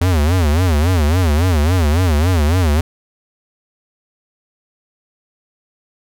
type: tone with vibrato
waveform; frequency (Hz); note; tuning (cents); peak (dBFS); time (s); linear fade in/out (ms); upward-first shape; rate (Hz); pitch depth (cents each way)
square; 82.4; E2; 0; -12; 0.01-2.81; 5; sine; 3.6; 220
effects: none